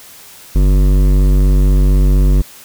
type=tone with hard clipping; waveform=triangle; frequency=47.94 Hz; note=G1; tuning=38 cents flat; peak=-9 dBFS; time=0.55-2.42 s; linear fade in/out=10 ms; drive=18 dB; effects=white hiss -38 dBFS RMS until 2.64 s